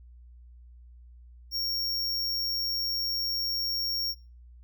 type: tone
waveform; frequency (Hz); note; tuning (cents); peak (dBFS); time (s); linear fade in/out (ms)
square; 5530; F8; -18; -28; 1.51-4.15; 50
effects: noise-tail reverb RT60 0.3 s tail -22 dB re dry + added 60 Hz sine -48 dBFS peak until 4.63 s